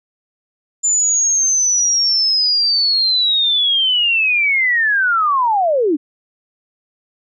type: linear sweep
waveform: sine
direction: down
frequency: 7130 to 270 Hz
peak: -12 dBFS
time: 0.83-5.97 s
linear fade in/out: 20 ms
effects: none